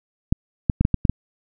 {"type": "clicks", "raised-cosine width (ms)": 5, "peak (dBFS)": -4, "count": 7, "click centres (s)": [0.325, 0.698, 0.81, 0.851, 0.943, 1.052, 1.096], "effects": []}